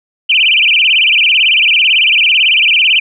sine tone with vibrato, 2699 Hz, E7, 40 cents sharp, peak -6 dBFS, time 0.29-3 s, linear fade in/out 10 ms, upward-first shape sine, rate 18 Hz, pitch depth 250 cents each way, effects none

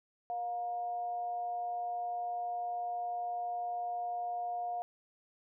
sine tone with amplitude modulation, 711 Hz, F5, 31 cents sharp, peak -32 dBFS, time 0.3-4.82 s, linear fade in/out 0 ms, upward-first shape sine, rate 232 Hz, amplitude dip 40%, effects none

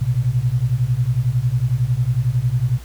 sine beating tone pair, 117.8 / 128.8 Hz, A#2 / C3, +19 / -27 cents, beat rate 11 Hz, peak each -19 / -18 dBFS, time 0.01-2.79 s, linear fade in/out 10 ms, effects added 60 Hz sine -34 dBFS peak until 2.84 s + pink hiss -44 dBFS RMS until 2.84 s

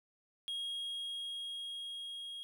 triangle tone with level ramp, 3274 Hz, G#7, 25 cents flat, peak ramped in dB -35 to -41 dBFS, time 0.48-2.43 s, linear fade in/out 0 ms, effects none

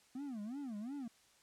triangle tone with vibrato, 243.3 Hz, B3, 26 cents flat, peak -39 dBFS, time 0.15-1.08 s, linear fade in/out 5 ms, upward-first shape sine, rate 2.8 Hz, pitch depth 300 cents each way, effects white hiss -68 dBFS RMS until 1.42 s + low-pass 9000 Hz 12 dB/octave

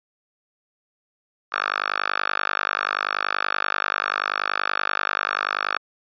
5% pulse tone with high-pass filter, 50.4 Hz, G1, 49 cents sharp, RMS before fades -25 dBFS, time 1.52-5.78 s, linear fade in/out 5 ms, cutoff 1200 Hz, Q 3.9, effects resampled to 11025 Hz

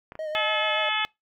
clicks, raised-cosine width 0.5 ms, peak -25 dBFS, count 2, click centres 0.121 / 0.154 s
triangle tone with vibrato, 620 Hz, D#5, 6 cents flat, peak -27 dBFS, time 0.19-0.89 s, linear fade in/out 2 ms, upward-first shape sine, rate 7 Hz, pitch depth 35 cents each way
harmonic tone, 430 Hz, A4, 40 cents flat, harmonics 2 / 3 / 4 / 5 / 6 / 7 / 8, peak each -31 / -31 / -31 / -31 / -31 / -31 / -31 dBFS, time 0.35-1.05 s, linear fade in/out 0 ms
effects noise-tail reverb RT60 0.2 s tail -25 dB re dry

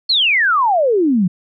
sine exponential sweep, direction down, 4420 to 169.3 Hz, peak -11 dBFS, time 0.09-1.28 s, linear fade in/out 10 ms, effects none

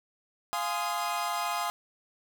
40% pulse chord, F minor seventh, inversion none, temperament equal with one note detuned, 698.5 / 830.6 / 1035.1 / 1244.5 Hz, F5 / Ab5 / C6 / Eb6, 0 / 0 / -19 / 0 cents, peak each -34 dBFS, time 0.53-1.7 s, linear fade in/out 0 ms, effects none

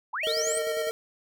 sine linear sweep, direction up, 784 to 8820 Hz, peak -28 dBFS, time 0.13-0.59 s, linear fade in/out 10 ms
square tone with vibrato, 623 Hz, D#5, 2 cents sharp, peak -30 dBFS, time 0.23-0.9 s, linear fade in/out 5 ms, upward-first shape sine, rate 9.4 Hz, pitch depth 23 cents each way
square tone with tremolo, 455 Hz, A#4, 42 cents flat, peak -29 dBFS, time 0.27-0.91 s, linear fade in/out 0 ms, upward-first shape square, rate 10 Hz, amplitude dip 45%
effects none

